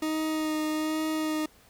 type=tone with vibrato; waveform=40% pulse; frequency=311.1 Hz; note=D#4; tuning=in tune; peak=-26 dBFS; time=0.02-1.46 s; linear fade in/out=5 ms; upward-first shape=sine; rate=1.2 Hz; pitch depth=15 cents each way; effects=pink hiss -58 dBFS RMS until 1.69 s